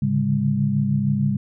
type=tone cluster; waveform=sine; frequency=107.3 / 139.4 / 145.9 / 202.2 Hz; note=A2 / C#3 / D3 / G#3; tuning=-43 / +10 / -11 / -46 cents; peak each=-28 / -21 / -28 / -21 dBFS; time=0.02-1.37 s; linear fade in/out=5 ms; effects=none